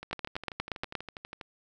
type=two click trains; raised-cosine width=0.3 ms; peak=-24 / -15 dBFS; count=18 / 8; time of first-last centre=0.03-1.412 / 0.13-0.953 s; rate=12.3 / 8.51 Hz; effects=none